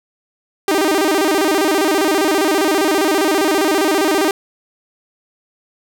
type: tone with vibrato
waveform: sawtooth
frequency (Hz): 349.2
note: F4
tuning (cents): 0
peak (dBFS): -9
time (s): 0.68-4.31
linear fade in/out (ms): 2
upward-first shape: square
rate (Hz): 15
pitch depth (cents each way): 210
effects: none